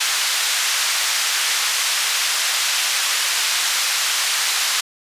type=band-pass noise; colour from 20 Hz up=white; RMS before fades=-20 dBFS; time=0-4.81 s; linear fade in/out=10 ms; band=1200 to 6300 Hz; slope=12 dB/octave; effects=resampled to 32000 Hz